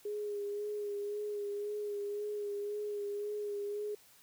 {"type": "tone with vibrato", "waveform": "sine", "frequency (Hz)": 412.7, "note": "G#4", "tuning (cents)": -11, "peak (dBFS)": -35, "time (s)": [0.05, 3.95], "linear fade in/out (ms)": 5, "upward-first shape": "sine", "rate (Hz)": 1.9, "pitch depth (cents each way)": 26, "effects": ["white hiss -62 dBFS RMS until 4.22 s"]}